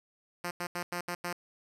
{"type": "tone bursts at uneven times", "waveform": "5% pulse", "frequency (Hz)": 175.6, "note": "F3", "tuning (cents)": 10, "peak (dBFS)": -22, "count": 6, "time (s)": [[0.44, 0.51], [0.6, 0.67], [0.75, 0.83], [0.92, 1.01], [1.08, 1.15], [1.24, 1.33]], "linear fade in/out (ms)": 5, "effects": ["resampled to 32000 Hz", "9-bit"]}